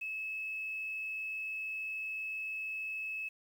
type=tone with quantisation; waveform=sine; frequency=2593 Hz; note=E7; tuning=29 cents flat; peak=-36 dBFS; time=0.01-3.29 s; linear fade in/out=10 ms; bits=10; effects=none